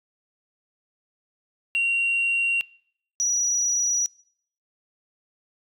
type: tone pair in turn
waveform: sine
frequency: 2754 / 5836 Hz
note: F7 / F#8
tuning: -25 / -25 cents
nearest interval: octave + minor second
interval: 1300 cents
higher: second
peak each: -18 / -19 dBFS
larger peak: first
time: 1.75-2.61 / 3.2-4.06 s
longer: neither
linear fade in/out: 0 ms
effects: noise-tail reverb RT60 0.6 s tail -24 dB re dry + tanh soft clip ceiling -17 dBFS